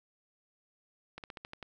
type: slowing click train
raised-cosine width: 0.3 ms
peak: -27 dBFS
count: 7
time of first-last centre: 1.18-1.628 s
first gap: 58 ms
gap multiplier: 1.1
effects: none